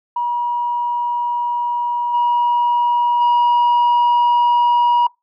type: tone with level steps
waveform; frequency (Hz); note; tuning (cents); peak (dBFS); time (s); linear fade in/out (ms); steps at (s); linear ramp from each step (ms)
sine; 960; B5; -49; -16 / -11 / -8; 0.16-5.07; 5; 2.13 / 3.2; 20
effects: noise-tail reverb RT60 0.2 s tail -25 dB re dry + tanh soft clip ceiling -10 dBFS